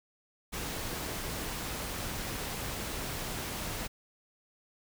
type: noise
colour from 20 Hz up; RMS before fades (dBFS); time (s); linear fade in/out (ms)
pink; -37; 0.52-3.88; 20
effects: none